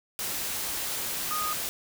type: tone in noise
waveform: sine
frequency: 1237 Hz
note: D#6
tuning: 10 cents flat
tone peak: -29 dBFS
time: 1.31-1.53 s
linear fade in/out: 0 ms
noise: white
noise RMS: -32 dBFS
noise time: 0.19-1.69 s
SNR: 0 dB
effects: none